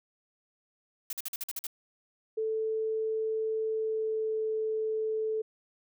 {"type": "noise bursts", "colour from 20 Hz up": "blue", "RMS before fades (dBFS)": -35, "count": 8, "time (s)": [1.1, 1.668], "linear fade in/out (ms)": 2, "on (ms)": 29, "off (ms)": 48}
{"type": "tone with pitch glide", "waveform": "sine", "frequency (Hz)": [440, 437.5], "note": ["A4", "A4"], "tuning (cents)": [0, -10], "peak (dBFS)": -28, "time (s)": [2.37, 5.42], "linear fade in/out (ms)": 10, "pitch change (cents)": -10, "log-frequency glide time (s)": [3.66, 4.46]}
{"effects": []}